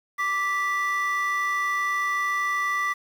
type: tone pair together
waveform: triangle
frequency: 1170.2 / 1968 Hz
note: D6 / B6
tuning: -7 / -7 cents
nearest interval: major sixth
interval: 900 cents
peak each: -23 dBFS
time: 0.18-2.94 s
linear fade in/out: 20 ms
effects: tanh soft clip ceiling -16 dBFS + 8-bit